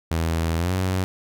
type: tone with pitch glide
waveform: sawtooth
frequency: 82.1 to 93.22 Hz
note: E2 to F#2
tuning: -6 to +13 cents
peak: -17 dBFS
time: 0.11-1.04 s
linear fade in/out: 0 ms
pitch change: +219 cents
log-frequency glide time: 0.57-0.73 s
effects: none